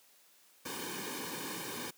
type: noise with comb filter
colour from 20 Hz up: pink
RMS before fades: -40 dBFS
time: 0.65-1.91 s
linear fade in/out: 10 ms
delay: 1.5 ms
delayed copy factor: -0.8
effects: white hiss -64 dBFS RMS until 1.97 s + high-pass 200 Hz 12 dB/octave